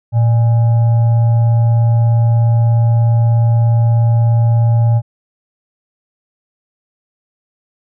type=tone with frequency modulation; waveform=sine; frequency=114.6 Hz; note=A#2; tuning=29 cents flat; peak=-8 dBFS; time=0.12-5.02 s; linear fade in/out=50 ms; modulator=709 Hz; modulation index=0.2; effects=none